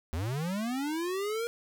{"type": "linear sweep", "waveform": "square", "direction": "up", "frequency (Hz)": [72.8, 474.8], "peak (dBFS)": -31, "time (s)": [0.13, 1.47], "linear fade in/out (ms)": 0, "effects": []}